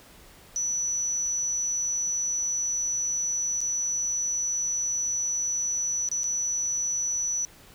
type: tone with dropouts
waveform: sine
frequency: 5930 Hz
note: F#8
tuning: 3 cents sharp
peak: -25 dBFS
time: 0.56-7.45 s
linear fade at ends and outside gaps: 0 ms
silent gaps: 3.606-3.614 / 6.088-6.115 / 6.234-6.241 s
effects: pink hiss -52 dBFS RMS until 7.74 s